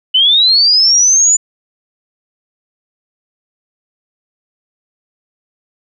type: linear sweep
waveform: sine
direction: up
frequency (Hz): 2960 to 7040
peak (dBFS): -6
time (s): 0.14-1.37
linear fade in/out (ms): 10
effects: none